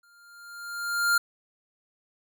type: tone with exponential growth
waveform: square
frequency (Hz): 1400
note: F6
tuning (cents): +4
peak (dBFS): -19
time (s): 0.03-1.18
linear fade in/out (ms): 5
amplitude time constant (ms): 250
effects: none